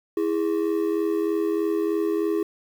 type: ring-modulated tone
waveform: triangle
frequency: 370 Hz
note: F#4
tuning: in tune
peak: -16 dBFS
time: 0.17-2.43 s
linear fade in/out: 2 ms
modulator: 41.6 Hz
effects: 8-bit